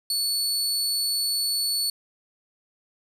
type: tone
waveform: sawtooth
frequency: 4435 Hz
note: C#8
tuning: in tune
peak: -20 dBFS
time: 0.1-1.9 s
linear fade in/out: 2 ms
effects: resampled to 32000 Hz + 10-bit